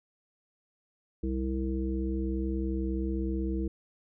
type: harmonic tone with a mistuned harmonic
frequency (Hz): 65.41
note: C2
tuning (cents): 0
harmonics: 1 / 3 / 5 / 7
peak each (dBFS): -31 / -35 / -33 / -41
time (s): 1.23-3.68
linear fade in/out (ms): 5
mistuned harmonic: 1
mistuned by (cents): -17
effects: none